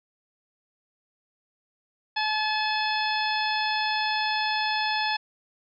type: harmonic tone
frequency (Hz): 860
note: A5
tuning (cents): -40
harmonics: 1 / 2 / 3 / 4 / 5 / 6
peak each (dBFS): -27 / -30 / -32 / -33 / -34 / -35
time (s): 2.16-5.17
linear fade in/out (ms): 10
effects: none